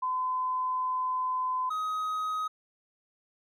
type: tone pair in turn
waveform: sine / triangle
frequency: 1019 / 1260.7 Hz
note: C6 / D#6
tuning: -46 / +22 cents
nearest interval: major third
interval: 368 cents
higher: second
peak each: -27 dBFS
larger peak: neither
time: 0.02-1.7 / 1.7-2.48 s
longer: first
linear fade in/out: 10 ms
effects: none